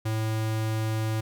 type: tone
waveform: square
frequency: 110 Hz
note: A2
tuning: in tune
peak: -26 dBFS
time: 0.05-1.21 s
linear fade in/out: 10 ms
effects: none